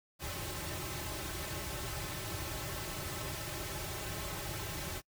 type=noise with comb filter; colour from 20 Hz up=pink; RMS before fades=-40 dBFS; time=0.19-5.02 s; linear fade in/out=50 ms; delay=4.2 ms; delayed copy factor=-0.85; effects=noise-tail reverb RT60 0.1 s tail -26 dB re dry